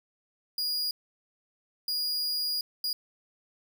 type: tone bursts at uneven times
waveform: 45% pulse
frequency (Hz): 4872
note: D#8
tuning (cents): -37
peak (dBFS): -27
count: 3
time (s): 0.58-0.91 / 1.88-2.61 / 2.84-2.93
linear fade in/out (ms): 2
effects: none